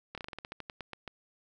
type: slowing click train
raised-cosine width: 0.3 ms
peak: -24 dBFS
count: 14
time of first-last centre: 0.15-1.078 s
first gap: 27 ms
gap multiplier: 1.15
effects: none